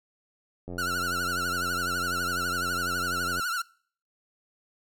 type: click train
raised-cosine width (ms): 2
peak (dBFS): -25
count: 243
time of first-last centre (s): 0.68-3.396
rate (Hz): 89.1
type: tone with vibrato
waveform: 45% pulse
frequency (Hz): 1408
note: F6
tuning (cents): +14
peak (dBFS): -27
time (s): 0.78-3.62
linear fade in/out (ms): 5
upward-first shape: triangle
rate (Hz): 12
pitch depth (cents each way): 120
effects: noise-tail reverb RT60 0.5 s tail -23 dB re dry